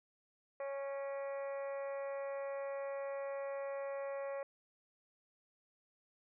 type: harmonic tone with a mistuned harmonic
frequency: 276.6 Hz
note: C#4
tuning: 4 cents flat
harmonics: 2 / 3 / 4 / 5 / 6 / 7 / 8 / 9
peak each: -39 / -52 / -51 / -58 / -60 / -55 / -62 / -61 dBFS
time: 0.6-4.43 s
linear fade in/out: 2 ms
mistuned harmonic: 9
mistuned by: -52 cents
effects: none